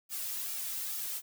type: noise with flanger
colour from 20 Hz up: blue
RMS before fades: -37 dBFS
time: 0.09-1.22 s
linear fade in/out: 50 ms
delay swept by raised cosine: 1.9 to 2.79 ms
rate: 2.3 Hz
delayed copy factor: -0.8
effects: none